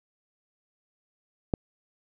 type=click; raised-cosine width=2 ms; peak=-11 dBFS; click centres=1.538 s; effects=none